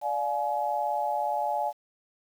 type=chord; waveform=sine; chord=D diminished; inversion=none; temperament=just; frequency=587.3 / 704.8 / 845.8 Hz; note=D5 / F5 / Ab5; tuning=0 / +16 / +31 cents; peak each=-32 / -31 / -28 dBFS; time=0.01-1.73 s; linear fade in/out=50 ms; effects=9-bit